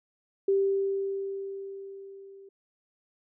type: tone with level ramp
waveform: sine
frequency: 392 Hz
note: G4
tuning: in tune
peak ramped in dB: -20 to -47 dBFS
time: 0.48-2.49 s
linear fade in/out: 5 ms
effects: none